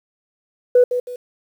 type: tone with echo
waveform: sine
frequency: 493.9 Hz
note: B4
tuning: in tune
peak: -7 dBFS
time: 0.75-0.84 s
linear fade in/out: 5 ms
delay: 160 ms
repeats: 2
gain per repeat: -10 dB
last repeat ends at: 1.16 s
effects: tanh soft clip ceiling -4 dBFS + 8-bit